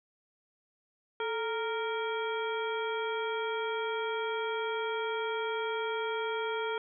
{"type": "harmonic tone with a mistuned harmonic", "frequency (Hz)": 464.4, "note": "A#4", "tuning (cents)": -7, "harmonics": [1, 2, 3, 4, 5, 7], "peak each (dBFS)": [-33, -37, -38, -48, -43, -43], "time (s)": [1.2, 6.78], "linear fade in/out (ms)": 2, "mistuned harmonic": 1, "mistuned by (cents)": -93, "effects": []}